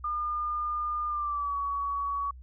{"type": "tone with pitch glide", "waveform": "sine", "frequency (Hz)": [1209, 1128], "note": ["D6", "C#6"], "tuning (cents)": [50, 30], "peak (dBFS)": -28, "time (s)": [0.04, 2.31], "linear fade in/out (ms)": 5, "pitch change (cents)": -120, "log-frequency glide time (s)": [1.08, 1.57], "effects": ["added 63 Hz sine -44 dBFS peak until 2.42 s"]}